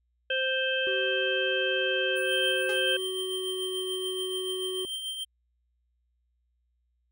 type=harmonic tone; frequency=523.3 Hz; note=C5; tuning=in tune; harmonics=1 / 3 / 5 / 6; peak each=-30 / -30 / -33 / -31 dBFS; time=0.3-2.97 s; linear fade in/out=5 ms
type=tone with pitch glide; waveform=triangle; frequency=381.7 to 372.8 Hz; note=G4 to F#4; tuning=-46 to +13 cents; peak=-30 dBFS; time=0.87-4.85 s; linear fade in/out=0 ms; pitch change=-41 cents; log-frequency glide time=1.13-3.72 s
type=tone with tremolo; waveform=square; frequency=3142 Hz; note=G7; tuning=3 cents sharp; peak=-31 dBFS; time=2.15-5.25 s; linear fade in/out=20 ms; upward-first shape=triangle; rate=6.9 Hz; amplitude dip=50%
type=tone with exponential decay; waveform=sawtooth; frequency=415.3 Hz; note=G#4; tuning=in tune; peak=-30 dBFS; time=2.69-2.89 s; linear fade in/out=2 ms; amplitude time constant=42 ms
effects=added 60 Hz sine -70 dBFS peak until 7.11 s